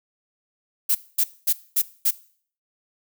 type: noise bursts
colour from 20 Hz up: violet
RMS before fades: -19 dBFS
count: 5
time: 0.89-2.11 s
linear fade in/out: 10 ms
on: 60 ms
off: 230 ms
effects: noise-tail reverb RT60 0.5 s tail -19 dB re dry